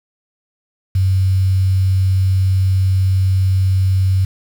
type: tone with quantisation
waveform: sine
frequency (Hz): 94.8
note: F#2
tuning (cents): +43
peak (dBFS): -11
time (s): 0.95-4.25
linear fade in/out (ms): 5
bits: 6
effects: none